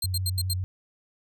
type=tone bursts; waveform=20% pulse; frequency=4186 Hz; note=C8; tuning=in tune; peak=-20 dBFS; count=5; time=0.02-0.536 s; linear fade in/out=5 ms; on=40 ms; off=79 ms
type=tone with vibrato; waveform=sine; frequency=92.5 Hz; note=F#2; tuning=in tune; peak=-26 dBFS; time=0.04-0.64 s; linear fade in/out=0 ms; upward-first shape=sine; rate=7.3 Hz; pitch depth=25 cents each way
effects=none